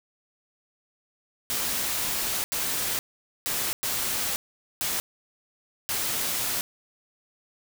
white noise bursts at uneven times, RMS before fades -28 dBFS, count 6, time 1.5-2.44 / 2.52-2.99 / 3.46-3.73 / 3.83-4.36 / 4.81-5 / 5.89-6.61 s, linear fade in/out 0 ms, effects none

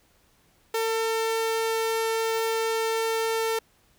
sawtooth tone, 449.7 Hz, A4, 38 cents sharp, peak -20 dBFS, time 0.74-3.59 s, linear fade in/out 5 ms, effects pink hiss -63 dBFS RMS until 3.98 s

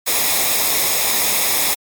white noise with comb filter, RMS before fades -17 dBFS, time 0.06-1.75 s, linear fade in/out 20 ms, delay 0.67 ms, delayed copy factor -0.6, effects MP3 96 kbps

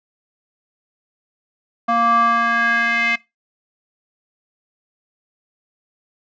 square tone with band-pass filter sweep, 233.1 Hz, A#3, in tune, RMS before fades -17 dBFS, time 1.88-3.16 s, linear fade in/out 10 ms, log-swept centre 970 to 2200 Hz, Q 4.5, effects noise-tail reverb RT60 0.2 s tail -19 dB re dry + resampled to 16000 Hz

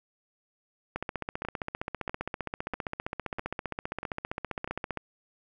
two click trains, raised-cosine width 0.5 ms, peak -17 / -20 dBFS, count 62 / 6, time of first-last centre 0.96-4.973 / 1.45-4.676 s, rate 15.2 / 1.55 Hz, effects none

